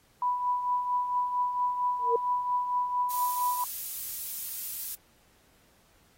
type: tone with tremolo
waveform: sine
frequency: 987.8 Hz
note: B5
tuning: in tune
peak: -23 dBFS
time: 0.22-3.64 s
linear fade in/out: 2 ms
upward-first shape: triangle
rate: 4.4 Hz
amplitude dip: 60%
type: tone with exponential growth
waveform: sine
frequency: 466 Hz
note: A#4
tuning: 1 cent flat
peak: -19 dBFS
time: 1.99-2.16 s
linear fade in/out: 5 ms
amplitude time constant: 36 ms
type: noise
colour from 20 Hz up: violet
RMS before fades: -34 dBFS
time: 3.1-4.95 s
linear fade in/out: 5 ms
effects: pink hiss -64 dBFS RMS until 6.17 s + AAC 48 kbps